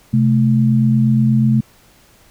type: tone pair together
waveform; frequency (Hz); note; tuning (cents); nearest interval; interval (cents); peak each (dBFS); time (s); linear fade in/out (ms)
sine; 129.56 / 217.9; C3 / A3; -17 / -17; major sixth; 900; -13; 0.13-1.61; 10
effects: pink hiss -50 dBFS RMS until 2.3 s